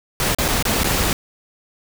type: noise with dropouts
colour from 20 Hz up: pink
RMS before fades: -19 dBFS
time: 0.2-1.13 s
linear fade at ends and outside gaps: 1 ms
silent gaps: 0.348-0.385 / 0.481-0.485 / 0.626-0.652 / 0.834-0.843 s
effects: none